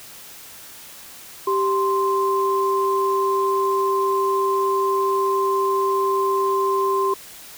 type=tone pair together; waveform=sine; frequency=390.8 / 1044.3 Hz; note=G4 / C6; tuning=-5 / -4 cents; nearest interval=octave + perfect fourth; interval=1701 cents; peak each=-20 dBFS; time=1.47-7.14 s; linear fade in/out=5 ms; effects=white hiss -41 dBFS RMS until 7.57 s